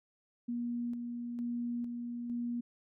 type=tone with tremolo; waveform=sine; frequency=239 Hz; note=A#3; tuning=43 cents sharp; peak=-33 dBFS; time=0.48-2.61 s; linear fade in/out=10 ms; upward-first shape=square; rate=1.1 Hz; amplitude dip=35%; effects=none